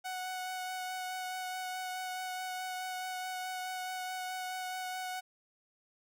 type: tone with vibrato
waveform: sawtooth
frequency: 740 Hz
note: F#5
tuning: in tune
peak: -33 dBFS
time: 0.04-5.21 s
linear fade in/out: 20 ms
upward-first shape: sine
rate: 4.7 Hz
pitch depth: 11 cents each way
effects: none